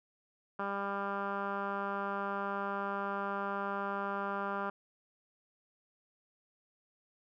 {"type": "tone with low-pass filter", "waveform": "10% pulse", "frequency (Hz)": 199.1, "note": "G3", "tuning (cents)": 27, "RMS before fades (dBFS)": -36, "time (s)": [0.59, 4.7], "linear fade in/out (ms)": 5, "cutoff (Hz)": 1400, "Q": 3.1, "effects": []}